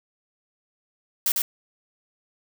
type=noise with echo; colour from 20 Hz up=blue; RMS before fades=-22 dBFS; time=1.26-1.32 s; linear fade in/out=2 ms; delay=100 ms; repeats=1; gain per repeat=-2 dB; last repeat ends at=1.42 s; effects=none